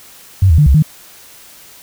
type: tone with pitch steps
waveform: sine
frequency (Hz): 95.3 / 79.2 / 148.6 / 67.7 / 154.7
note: G2 / D#2 / D3 / C#2 / D#3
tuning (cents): -48 / +31 / +21 / -40 / -10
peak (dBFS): -5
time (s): 0.42-0.825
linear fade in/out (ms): 5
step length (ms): 81
effects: white hiss -40 dBFS RMS until 1.82 s